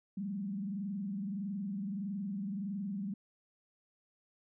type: tone with frequency modulation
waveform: sine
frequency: 198 Hz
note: G3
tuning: 18 cents sharp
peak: -35 dBFS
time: 0.17-3.14 s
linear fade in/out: 5 ms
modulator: 21.6 Hz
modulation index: 0.77
effects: none